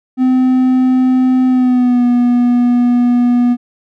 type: tone with pitch glide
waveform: triangle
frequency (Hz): 256.3 to 243.3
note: C4 to B3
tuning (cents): -36 to -26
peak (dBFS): -6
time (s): 0.17-3.57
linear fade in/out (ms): 50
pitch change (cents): -90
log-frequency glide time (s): 1.47-2.05
effects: none